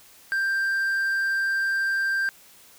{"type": "tone", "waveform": "triangle", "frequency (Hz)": 1579, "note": "G6", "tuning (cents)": 12, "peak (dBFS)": -20, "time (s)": [0.32, 2.29], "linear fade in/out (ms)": 0, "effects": ["white hiss -52 dBFS RMS until 2.78 s"]}